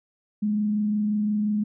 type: tone with frequency modulation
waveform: sine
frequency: 210 Hz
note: G#3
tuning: 19 cents sharp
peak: -21 dBFS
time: 0.42-1.64 s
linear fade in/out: 10 ms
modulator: 25.7 Hz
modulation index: 0.2
effects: none